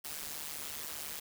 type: noise with amplitude modulation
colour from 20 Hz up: white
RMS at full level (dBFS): -38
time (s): 0.04-1.2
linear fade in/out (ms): 10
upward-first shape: sine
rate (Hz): 149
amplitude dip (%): 90
effects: none